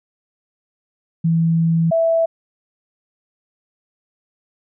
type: tone pair in turn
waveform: sine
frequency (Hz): 164.81 / 659.2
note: E3 / E5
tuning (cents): 0 / 0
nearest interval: 2 octaves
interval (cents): 2400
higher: second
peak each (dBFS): -13 / -13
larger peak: neither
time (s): 1.24-1.91 / 1.91-2.26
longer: first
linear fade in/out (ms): 10
effects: none